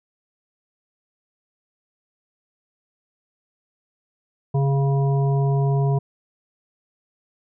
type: harmonic tone with a mistuned harmonic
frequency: 138.59 Hz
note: C#3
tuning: in tune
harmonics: 1 / 3 / 5 / 7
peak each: -17 / -27 / -31 / -34 dBFS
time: 4.54-5.99 s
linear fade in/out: 10 ms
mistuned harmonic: 3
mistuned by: -17 cents
effects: none